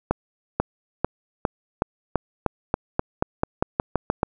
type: accelerating click train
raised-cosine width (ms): 1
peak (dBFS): -5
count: 16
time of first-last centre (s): 0.11-4.231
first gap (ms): 490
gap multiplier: 0.91
effects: none